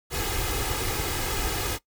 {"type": "noise with comb filter", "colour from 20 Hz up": "pink", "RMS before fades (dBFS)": -28, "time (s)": [0.1, 1.79], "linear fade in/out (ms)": 50, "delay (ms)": 2.4, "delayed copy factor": 0.65, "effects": ["noise-tail reverb RT60 0.1 s tail -18 dB re dry"]}